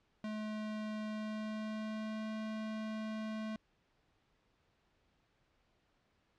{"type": "tone with pitch glide", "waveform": "square", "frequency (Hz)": [214.6, 217.7], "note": ["A3", "A3"], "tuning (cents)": [-43, -18], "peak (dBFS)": -39, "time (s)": [0.24, 3.56], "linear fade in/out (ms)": 2, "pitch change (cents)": 25, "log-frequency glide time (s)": [1.07, 2.3], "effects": ["pink hiss -75 dBFS RMS until 6.38 s", "low-pass 4000 Hz 12 dB/octave"]}